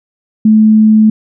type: tone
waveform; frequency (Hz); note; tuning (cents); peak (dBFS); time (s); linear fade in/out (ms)
sine; 216.7; A3; -26; -3; 0.45-1.1; 5
effects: none